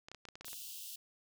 clicks, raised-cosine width 0.2 ms, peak -31 dBFS, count 10, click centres 0.085 / 0.116 / 0.147 / 0.253 / 0.287 / 0.355 / 0.41 / 0.446 / 0.482 / 0.531 s
white high-pass noise, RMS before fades -47 dBFS, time 0.45-0.96 s, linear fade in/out 5 ms, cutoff 2700 Hz, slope 96 dB/octave
effects none

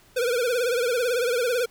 square tone with vibrato, 485.8 Hz, B4, 29 cents flat, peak -22 dBFS, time 0.16-1.66 s, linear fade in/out 10 ms, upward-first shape triangle, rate 18 Hz, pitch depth 120 cents each way, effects pink hiss -56 dBFS RMS until 1.7 s

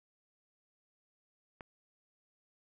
click, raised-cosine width 0.5 ms, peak -30 dBFS, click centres 1.608 s, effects none

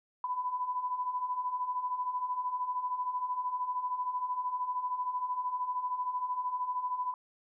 sine beating tone pair, 988 / 1001 Hz, B5 / B5, 0 / +23 cents, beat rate 13 Hz, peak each -38 / -32 dBFS, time 0.24-7.14 s, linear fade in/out 2 ms, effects none

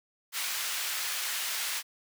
pink high-pass noise, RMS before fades -33 dBFS, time 0.32-1.83 s, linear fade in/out 50 ms, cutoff 1700 Hz, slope 12 dB/octave, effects none

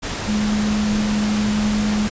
sine tone in noise, 210.8 Hz, G#3, 26 cents sharp, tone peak -17 dBFS, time 0.27-2.08 s, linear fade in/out 20 ms, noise pink, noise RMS -26 dBFS, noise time 0.02-2.1 s, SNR +6 dB, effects resampled to 16000 Hz

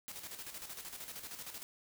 white noise with tremolo, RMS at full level -45 dBFS, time 0.08-1.63 s, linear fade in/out 0 ms, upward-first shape square, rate 13 Hz, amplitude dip 55%, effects none

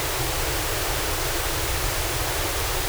pink band-stop noise, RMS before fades -25 dBFS, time 0-2.88 s, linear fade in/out 0 ms, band 140 to 300 Hz, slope 96 dB/octave, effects none

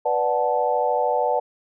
sine chord, B minor seventh, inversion none, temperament equal with one note detuned, 493.9 / 587.3 / 740 / 872.4 Hz, B4 / D5 / F#5 / A5, 0 / 0 / 0 / -15 cents, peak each -24 dBFS, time 0.05-1.4 s, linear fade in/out 10 ms, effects none

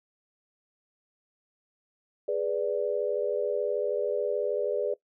sine chord, G# diminished, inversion none, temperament equal, 415.3 / 493.9 / 587.3 Hz, G#4 / B4 / D5, 0 / 0 / 0 cents, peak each -30 dBFS, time 2.28-4.94 s, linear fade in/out 5 ms, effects noise-tail reverb RT60 0.1 s tail -20 dB re dry

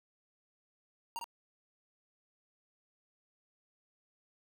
square tone with echo, 930 Hz, A#5, 4 cents flat, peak -37 dBFS, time 1.16-1.19 s, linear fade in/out 0 ms, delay 52 ms, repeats 1, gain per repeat -4 dB, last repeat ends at 1.242 s, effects none

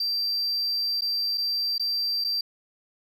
sine tone with dropouts, 4699 Hz, D8, in tune, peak -21 dBFS, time 0-2.41 s, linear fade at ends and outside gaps 5 ms, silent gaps 1.009-1.019 / 1.375-1.379 / 1.781-1.796 / 2.241-2.246 s, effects tanh soft clip ceiling -23 dBFS

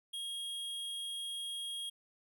square tone, 3267 Hz, G#7, 29 cents flat, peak -39 dBFS, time 0.13-1.9 s, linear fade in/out 10 ms, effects none

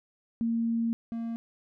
sine / triangle tone pair in turn, 230.1 / 230.1 Hz, A#3 / A#3, -22 / -22 cents, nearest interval unison, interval 0 cents, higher neither, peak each -25 / -29 dBFS, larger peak first, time 0.41-0.93 / 1.12-1.36 s, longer first, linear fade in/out 0 ms, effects none

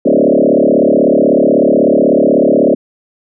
sine tone with frequency modulation, 415.3 Hz, G#4, in tune, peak -6 dBFS, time 0.05-2.75 s, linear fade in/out 10 ms, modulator 36.2 Hz, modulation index 5.4, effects none

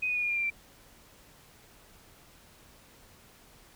sine tone with pitch steps, 2503 / 2477 / 2451 / 2426 / 2401 / 2376 / 2352 Hz, D#7 / D#7 / D#7 / D#7 / D7 / D7 / D7, +10 / -8 / -27 / -44 / +38 / +20 / +2 cents, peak -27 dBFS, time 0.02-0.503 s, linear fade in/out 10 ms, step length 69 ms, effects pink hiss -57 dBFS RMS until 3.75 s

